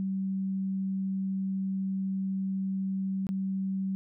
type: tone with dropouts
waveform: sine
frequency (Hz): 192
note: G3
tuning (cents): -36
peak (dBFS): -28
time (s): 0-3.95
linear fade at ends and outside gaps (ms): 0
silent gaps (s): 3.268-3.29
effects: none